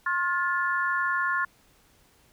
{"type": "tone cluster", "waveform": "sine", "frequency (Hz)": [1070, 1417, 1739], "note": ["C6", "F6", "A6"], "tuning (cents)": [38, 25, -21], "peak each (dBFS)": -28, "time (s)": [0.06, 1.45], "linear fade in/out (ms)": 5, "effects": ["pink hiss -61 dBFS RMS until 2.32 s"]}